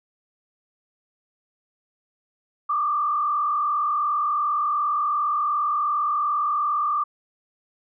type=tone with frequency modulation; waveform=sine; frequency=1186 Hz; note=D6; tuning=17 cents sharp; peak=-20 dBFS; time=2.69-7.04 s; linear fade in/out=10 ms; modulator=42.7 Hz; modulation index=0.96; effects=none